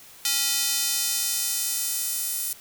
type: tone with high-pass filter sweep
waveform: square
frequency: 277.2 Hz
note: C#4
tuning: in tune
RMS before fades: -26 dBFS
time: 0.25-2.53 s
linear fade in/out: 2 ms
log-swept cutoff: 4100 to 9700 Hz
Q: 0.85
effects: white hiss -48 dBFS RMS until 2.6 s